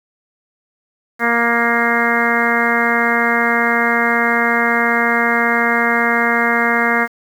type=harmonic tone; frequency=234.6 Hz; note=A#3; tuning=11 cents sharp; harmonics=1 / 2 / 3 / 4 / 5 / 6 / 7 / 8 / 9; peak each=-21 / -22 / -22 / -24 / -22 / -22 / -20 / -21 / -20 dBFS; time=1.19-7.08 s; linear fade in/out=50 ms; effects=7-bit